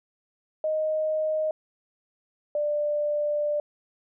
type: tone pair in turn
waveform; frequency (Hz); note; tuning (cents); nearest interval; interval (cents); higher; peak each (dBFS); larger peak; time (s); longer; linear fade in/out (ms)
sine; 622.3 / 592; D#5 / D5; 0 / +14; minor second; 86; first; -23; neither; 0.64-1.51 / 2.55-3.6; second; 2
effects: none